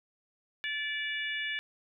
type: harmonic tone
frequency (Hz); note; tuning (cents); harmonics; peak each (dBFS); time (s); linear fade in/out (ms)
580; D5; -22; 3 / 4 / 5 / 6; -35 / -37 / -39 / -41; 0.64-1.59; 0
effects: none